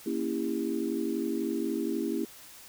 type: chord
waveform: sine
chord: A# diminished seventh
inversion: none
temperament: equal with one note detuned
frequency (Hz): 233.1 / 277.2 / 329.6 / 400.9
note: A#3 / C#4 / E4 / G4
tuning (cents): 0 / 0 / 0 / +39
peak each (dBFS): -34 / -34 / -32 / -35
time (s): 0.06-2.25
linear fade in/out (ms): 5
effects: white hiss -50 dBFS RMS until 2.68 s